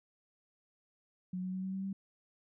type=tone with pitch steps; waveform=sine; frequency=182.9 / 185.13 / 187.39 / 189.68 / 191.99 / 194.34 Hz; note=F#3 / F#3 / F#3 / F#3 / G3 / G3; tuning=-20 / +1 / +22 / +43 / -36 / -15 cents; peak=-35 dBFS; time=1.33-1.93 s; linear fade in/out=5 ms; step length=100 ms; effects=none